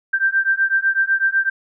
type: beating tone pair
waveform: sine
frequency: 1568 / 1576 Hz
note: G6 / G6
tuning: 0 / +9 cents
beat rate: 8 Hz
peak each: -18 dBFS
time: 0.13-1.5 s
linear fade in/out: 10 ms
effects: none